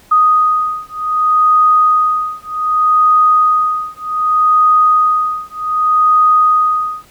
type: beating tone pair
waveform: sine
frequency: 1244.5 / 1245.15 Hz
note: D#6 / D#6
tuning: 0 / +1 cents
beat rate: 0.65 Hz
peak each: -12 dBFS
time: 0.11-7.05 s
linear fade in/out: 10 ms
effects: pink hiss -46 dBFS RMS until 7.1 s